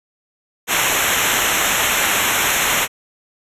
pink noise with comb filter, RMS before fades -17 dBFS, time 0.67-2.88 s, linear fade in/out 50 ms, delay 0.21 ms, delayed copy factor -0.9, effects resampled to 32000 Hz

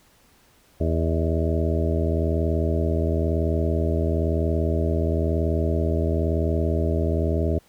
harmonic tone with a mistuned harmonic, 81 Hz, E2, 30 cents flat, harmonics 1 / 2 / 3 / 4 / 5 / 6 / 7 / 8, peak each -22 / -29 / -30 / -30 / -29 / -36 / -32 / -32 dBFS, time 0.8-7.59 s, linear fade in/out 10 ms, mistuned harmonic 7, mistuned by +70 cents, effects pink hiss -58 dBFS RMS until 7.68 s

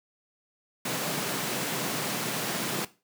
pink high-pass noise, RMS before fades -31 dBFS, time 0.85-2.85 s, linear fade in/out 5 ms, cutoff 130 Hz, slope 48 dB/octave, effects noise-tail reverb RT60 0.3 s tail -17 dB re dry

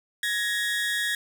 30% pulse tone pair together, 1676.7 / 1872 Hz, G#6 / A#6, +16 / +7 cents, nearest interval major second, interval 191 cents, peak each -25 dBFS, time 0.23-1.15 s, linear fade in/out 2 ms, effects none

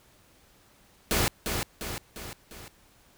pink noise with echo, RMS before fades -25 dBFS, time 1.11-1.28 s, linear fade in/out 0 ms, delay 350 ms, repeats 4, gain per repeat -5 dB, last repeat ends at 2.68 s, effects pink hiss -60 dBFS RMS until 3.17 s

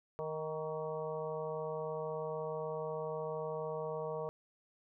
harmonic tone with a mistuned harmonic, 156.1 Hz, D#3, 6 cents sharp, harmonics 1 / 3 / 4 / 5 / 6 / 7, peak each -46 / -39 / -42 / -51 / -47 / -48 dBFS, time 0.19-4.29 s, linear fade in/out 0 ms, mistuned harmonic 7, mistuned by +48 cents, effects none

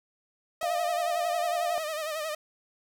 sawtooth tone with vibrato, 621 Hz, D#5, 3 cents flat, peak -27 dBFS, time 0.61-2.35 s, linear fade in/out 5 ms, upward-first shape sine, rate 11 Hz, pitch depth 73 cents each way
sine tone, 696 Hz, F5, 6 cents flat, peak -27 dBFS, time 0.63-1.78 s, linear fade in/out 0 ms
effects none

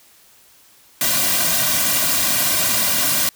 white noise with comb filter, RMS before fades -18 dBFS, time 1.01-3.29 s, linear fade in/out 2 ms, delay 2.3 ms, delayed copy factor -0.95, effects white hiss -51 dBFS RMS until 3.35 s

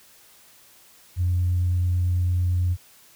sine tone, 89.1 Hz, F2, 35 cents sharp, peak -18 dBFS, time 1.16-2.77 s, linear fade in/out 50 ms, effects tanh soft clip ceiling -15 dBFS + white hiss -53 dBFS RMS until 3.15 s

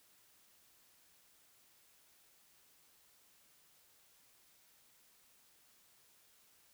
silence, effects white hiss -68 dBFS RMS until 6.73 s

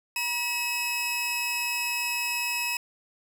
sawtooth tone pair together, 962.5 / 2572 Hz, B5 / E7, -45 / -43 cents, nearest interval octave + perfect fourth, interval 1702 cents, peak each -31 / -24 dBFS, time 0.16-2.77 s, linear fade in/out 2 ms, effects none

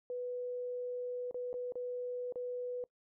sine tone with dropouts, 493.9 Hz, B4, in tune, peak -36 dBFS, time 0.1-2.84 s, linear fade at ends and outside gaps 1 ms, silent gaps 1.311-1.344 / 1.53-1.54 / 1.722-1.755 / 2.324-2.357 s, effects noise-tail reverb RT60 0.1 s tail -23 dB re dry

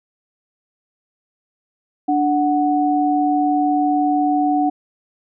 sine tone pair together, 294 / 740 Hz, D4 / F#5, +2 / 0 cents, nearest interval octave + major third, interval 1598 cents, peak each -17 dBFS, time 2.08-4.7 s, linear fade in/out 10 ms, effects none

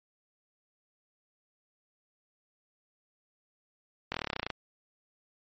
slowing click train, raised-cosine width 0.3 ms, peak -15 dBFS, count 14, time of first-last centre 4.12-4.502 s, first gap 23 ms, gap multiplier 1.04, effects MP3 32 kbps

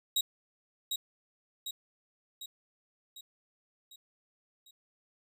sawtooth tone with echo, 3816 Hz, A#7, 40 cents sharp, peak -23 dBFS, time 0.16-0.21 s, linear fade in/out 5 ms, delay 750 ms, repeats 6, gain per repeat -5 dB, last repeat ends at 4.71 s, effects none

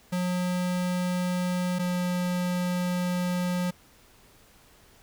square tone pair in turn, 180 / 179.03 Hz, F#3 / F3, -47 / +43 cents, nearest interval unison, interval 10 cents, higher first, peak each -26 dBFS, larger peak neither, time 0.12-1.79 / 1.79-3.71 s, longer second, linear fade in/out 10 ms, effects pink hiss -57 dBFS RMS until 5.02 s

